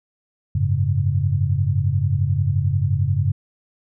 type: chord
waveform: sine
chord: F# suspended second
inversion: none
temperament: equal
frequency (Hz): 92.5 / 103.83 / 138.59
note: F#2 / G#2 / C#3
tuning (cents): 0 / 0 / 0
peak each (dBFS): -21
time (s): 0.55-3.32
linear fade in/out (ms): 5
effects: none